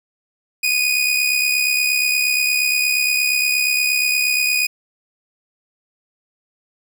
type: tone with amplitude modulation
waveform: sawtooth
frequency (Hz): 2479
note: D#7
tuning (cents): -7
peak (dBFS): -10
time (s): 0.63-4.67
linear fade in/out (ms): 10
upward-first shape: sine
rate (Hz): 68.5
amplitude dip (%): 50
effects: none